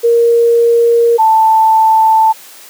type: tone pair in turn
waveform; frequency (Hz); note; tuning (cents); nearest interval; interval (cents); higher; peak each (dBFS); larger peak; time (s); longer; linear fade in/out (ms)
sine; 468 / 883.5; A#4 / A5; +7 / +7; major seventh; 1100; second; -5; neither; 0.03-1.18 / 1.18-2.33; neither; 20
effects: white hiss -36 dBFS RMS until 2.69 s + high-pass 300 Hz 12 dB/octave